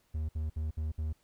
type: tone bursts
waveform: triangle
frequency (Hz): 77.78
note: D#2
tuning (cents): 0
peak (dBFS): -29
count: 5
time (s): 0.14-1.13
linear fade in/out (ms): 10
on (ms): 150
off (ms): 60
effects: pink hiss -71 dBFS RMS until 1.23 s